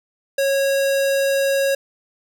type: tone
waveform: square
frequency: 549 Hz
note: C#5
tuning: 17 cents flat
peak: -17 dBFS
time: 0.38-1.75 s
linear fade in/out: 5 ms
effects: none